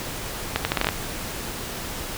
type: accelerating click train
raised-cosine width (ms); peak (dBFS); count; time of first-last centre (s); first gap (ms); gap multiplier
0.3; -4; 8; 0.56-0.889; 90; 0.77
effects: pink hiss -32 dBFS RMS until 2.17 s